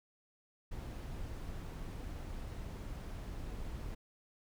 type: noise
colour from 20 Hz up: brown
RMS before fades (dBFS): -43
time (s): 0.71-3.95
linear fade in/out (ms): 10
effects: none